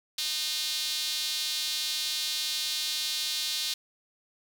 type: tone with high-pass filter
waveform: sawtooth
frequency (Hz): 306.1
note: D#4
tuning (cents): -28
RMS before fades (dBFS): -31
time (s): 0.18-3.74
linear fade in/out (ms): 5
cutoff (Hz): 3900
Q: 2.8
effects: none